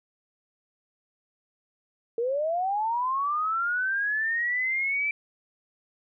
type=linear sweep; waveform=sine; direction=up; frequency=451.3 to 2337 Hz; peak=-24 dBFS; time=2.18-5.11 s; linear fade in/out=2 ms; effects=none